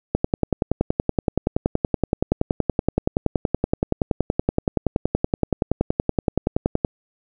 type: click train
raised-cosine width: 2 ms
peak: -4 dBFS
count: 72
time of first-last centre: 0.15-6.848 s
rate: 10.6 Hz
effects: none